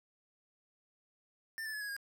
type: tone with pitch steps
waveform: square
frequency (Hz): 1792 / 1749 / 1707.1 / 1666.2 / 1626.3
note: A6 / A6 / G#6 / G#6 / G#6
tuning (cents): +31 / -11 / +47 / +5 / -37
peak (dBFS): -39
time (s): 1.58-1.965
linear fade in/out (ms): 0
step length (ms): 77
effects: none